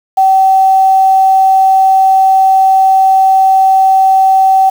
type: tone with quantisation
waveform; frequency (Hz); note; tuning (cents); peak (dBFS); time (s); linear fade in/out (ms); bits
sine; 767; G5; -38; -4; 0.17-4.7; 10; 5
effects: none